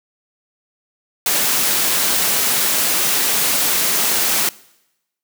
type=noise; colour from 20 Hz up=white; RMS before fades=-17 dBFS; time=1.26-4.49 s; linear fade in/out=2 ms; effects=noise-tail reverb RT60 0.9 s tail -22 dB re dry + high-pass 150 Hz 12 dB/octave